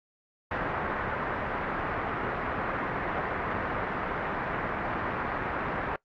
white low-pass noise, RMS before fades -31 dBFS, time 0.51-5.96 s, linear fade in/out 2 ms, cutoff 1700 Hz, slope 24 dB/octave, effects noise-tail reverb RT60 0.1 s tail -20 dB re dry + Opus 48 kbps

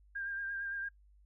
sine tone with vibrato, 1600 Hz, G6, 35 cents sharp, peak -36 dBFS, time 0.15-0.89 s, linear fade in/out 10 ms, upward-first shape triangle, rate 8.8 Hz, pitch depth 34 cents each way, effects noise-tail reverb RT60 0.1 s tail -23 dB re dry + added 50 Hz sine -60 dBFS peak until 1.25 s

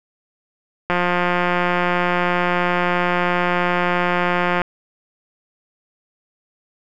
click train, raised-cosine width 0.5 ms, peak -4 dBFS, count 659, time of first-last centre 0.9-4.618 s, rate 177 Hz, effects none

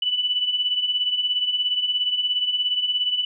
sine beating tone pair, 2960 / 2977 Hz, F#7 / F#7, 0 / +10 cents, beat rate 17 Hz, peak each -27 / -21 dBFS, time 0.02-3.25 s, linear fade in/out 5 ms, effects none

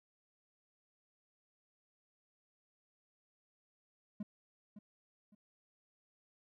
triangle tone with echo, 207.7 Hz, G#3, in tune, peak -36 dBFS, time 4.2-4.23 s, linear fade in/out 5 ms, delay 560 ms, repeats 2, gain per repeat -11 dB, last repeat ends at 5.35 s, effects none

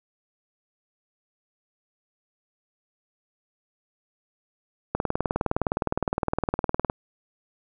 click train, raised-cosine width 1 ms, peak -9 dBFS, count 39, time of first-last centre 4.95-6.899 s, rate 19.5 Hz, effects none

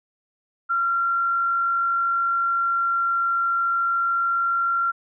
sine tone with frequency modulation, 1373 Hz, F6, 30 cents flat, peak -19 dBFS, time 0.69-4.92 s, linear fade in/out 20 ms, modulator 46.3 Hz, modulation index 0.23, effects none

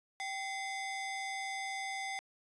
40% pulse ring-modulated tone, 1416 Hz, F6, 23 cents sharp, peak -33 dBFS, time 0.2-2.19 s, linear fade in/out 0 ms, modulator 638 Hz, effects resampled to 22050 Hz

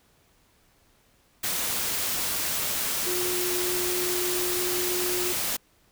sine tone in noise, 358.9 Hz, F4, 47 cents sharp, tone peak -29 dBFS, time 3.06-5.33 s, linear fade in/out 10 ms, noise white, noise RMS -28 dBFS, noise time 1.43-5.57 s, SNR -4 dB, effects pink hiss -63 dBFS RMS until 5.91 s

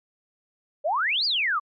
sine exponential two-way sweep, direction up then down, 550 to 4978 to 1102 Hz, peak -21 dBFS, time 0.84-1.6 s, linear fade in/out 20 ms, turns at 1.25 s, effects MP3 32 kbps

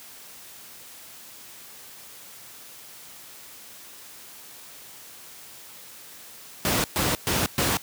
pink noise bursts, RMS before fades -23 dBFS, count 4, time 6.65-7.77 s, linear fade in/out 0 ms, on 190 ms, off 120 ms, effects white hiss -45 dBFS RMS until 7.82 s + high-pass 80 Hz 12 dB/octave

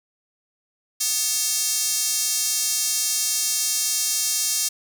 square tone with high-pass filter, 246.9 Hz, B3, in tune, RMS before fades -23 dBFS, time 1-4.69 s, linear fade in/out 10 ms, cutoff 6200 Hz, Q 1.6, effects none

